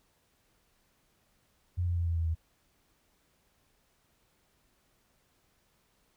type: tone with pitch steps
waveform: sine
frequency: 88.6 / 87.03 / 85.48 / 83.97 / 82.48 / 81.01 Hz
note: F2 / F2 / F2 / E2 / E2 / E2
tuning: +25 / -6 / -37 / +33 / +2 / -30 cents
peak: -27 dBFS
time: 1.77-2.352 s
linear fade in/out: 20 ms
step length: 97 ms
effects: pink hiss -71 dBFS RMS until 6.16 s